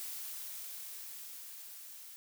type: noise with level ramp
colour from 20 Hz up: blue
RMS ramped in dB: -42 to -51 dBFS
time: 0-2.16 s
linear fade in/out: 0 ms
effects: none